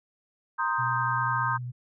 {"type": "chord", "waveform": "sine", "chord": "C minor seventh", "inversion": "third", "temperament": "equal", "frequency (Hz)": [932.3, 1046.5, 1244.5, 1568], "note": ["Bb5", "C6", "Eb6", "G6"], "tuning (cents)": [0, 0, 0, 0], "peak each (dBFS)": -30, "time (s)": [0.58, 1.58], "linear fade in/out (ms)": 20}
{"type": "tone with vibrato", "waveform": "sine", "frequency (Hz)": 123.6, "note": "B2", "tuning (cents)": 2, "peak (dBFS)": -32, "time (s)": [0.78, 1.72], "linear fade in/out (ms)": 20, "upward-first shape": "triangle", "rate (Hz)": 10, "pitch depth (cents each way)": 21}
{"effects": []}